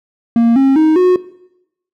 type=tone with pitch steps; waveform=triangle; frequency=232.3 / 269.9 / 313.7 / 364.5 Hz; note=A#3 / C#4 / D#4 / F#4; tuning=-6 / -46 / +14 / -26 cents; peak=-5 dBFS; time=0.36-1.16 s; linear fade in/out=2 ms; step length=200 ms; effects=noise-tail reverb RT60 0.8 s tail -17 dB re dry